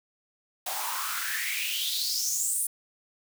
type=noise with high-pass filter sweep; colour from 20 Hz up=white; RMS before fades=-30 dBFS; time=0.66-2.67 s; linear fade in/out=5 ms; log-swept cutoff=700 to 10000 Hz; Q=6.1; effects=none